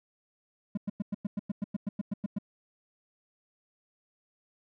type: tone bursts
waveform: triangle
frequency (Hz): 203.5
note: G#3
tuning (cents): -35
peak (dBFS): -26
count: 14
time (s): 0.75-2.386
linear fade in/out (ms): 5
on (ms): 24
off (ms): 100
effects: none